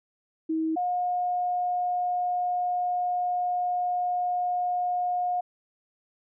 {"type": "tone pair in turn", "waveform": "sine", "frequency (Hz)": [319.6, 717.5], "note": ["D#4", "F5"], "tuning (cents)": [47, 47], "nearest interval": "octave + major second", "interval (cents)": 1400, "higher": "second", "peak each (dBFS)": [-24, -24], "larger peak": "neither", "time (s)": [[0.49, 0.76], [0.76, 5.41]], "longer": "second", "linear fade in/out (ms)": 10, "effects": []}